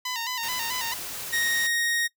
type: tone with vibrato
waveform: 10% pulse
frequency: 962 Hz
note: B5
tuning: 46 cents flat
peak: -20 dBFS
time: 0.05-0.94 s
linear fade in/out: 5 ms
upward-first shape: square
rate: 4.6 Hz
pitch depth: 74 cents each way
type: noise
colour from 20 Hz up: white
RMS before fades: -35 dBFS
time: 0.43-1.67 s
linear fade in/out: 2 ms
type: tone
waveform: sawtooth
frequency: 1868 Hz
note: A#6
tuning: 3 cents sharp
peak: -20 dBFS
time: 1.32-2.08 s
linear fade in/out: 20 ms
effects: noise-tail reverb RT60 0.1 s tail -20 dB re dry